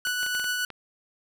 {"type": "tone with tremolo", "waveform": "sawtooth", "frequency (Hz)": 1480, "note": "F#6", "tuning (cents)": 0, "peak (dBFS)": -21, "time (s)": [0.05, 0.65], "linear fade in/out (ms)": 2, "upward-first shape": "triangle", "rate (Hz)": 7.2, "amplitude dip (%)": 30}
{"type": "clicks", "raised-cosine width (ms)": 0.3, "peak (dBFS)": -23, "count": 7, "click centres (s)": [0.071, 0.231, 0.264, 0.35, 0.397, 0.443, 0.703]}
{"effects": []}